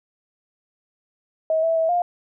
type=tone with pitch steps; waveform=sine; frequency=638 / 656 / 649 / 705 Hz; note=D#5 / E5 / E5 / F5; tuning=+43 / -9 / -27 / +16 cents; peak=-17 dBFS; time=1.5-2.02 s; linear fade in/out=2 ms; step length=130 ms; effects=none